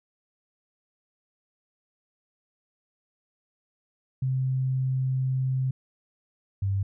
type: tone pair in turn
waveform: sine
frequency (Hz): 130.81 / 98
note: C3 / G2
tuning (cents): 0 / 0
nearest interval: perfect fourth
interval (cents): 500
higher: first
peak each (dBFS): -23 / -23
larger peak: neither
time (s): 4.22-5.71 / 6.62-6.83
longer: first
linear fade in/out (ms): 5
effects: none